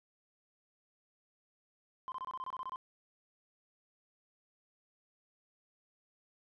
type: tone bursts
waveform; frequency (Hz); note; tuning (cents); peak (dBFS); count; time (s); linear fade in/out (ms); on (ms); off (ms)
sine; 1038; C6; -14; -36; 11; 2.08-2.759; 0; 39; 25
effects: tanh soft clip ceiling -36 dBFS